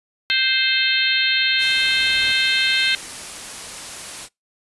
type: harmonic tone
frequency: 523.3 Hz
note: C5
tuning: in tune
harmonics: 3 / 4 / 5 / 6 / 7 / 8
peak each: -23 / -23 / -23 / -23 / -23 / -23 dBFS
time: 0.3-2.95 s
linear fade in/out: 0 ms
type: noise with exponential growth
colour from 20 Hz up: pink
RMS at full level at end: -36 dBFS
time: 0.48-2.32 s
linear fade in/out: 2 ms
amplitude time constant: 400 ms
type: noise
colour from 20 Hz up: white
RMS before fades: -33 dBFS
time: 1.58-4.29 s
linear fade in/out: 50 ms
effects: noise-tail reverb RT60 0.2 s tail -26 dB re dry + resampled to 24000 Hz